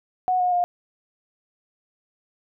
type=tone with pitch steps; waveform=sine; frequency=736 / 722.5 / 709.3 Hz; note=F#5 / F#5 / F5; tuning=-9 / -41 / +27 cents; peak=-18 dBFS; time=0.28-0.64 s; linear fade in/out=0 ms; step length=120 ms; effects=none